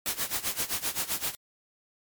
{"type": "noise with tremolo", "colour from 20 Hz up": "white", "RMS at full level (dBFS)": -28, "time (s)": [0.06, 1.35], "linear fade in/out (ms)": 0, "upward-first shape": "sine", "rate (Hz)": 7.7, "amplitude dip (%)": 85, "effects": ["MP3 96 kbps"]}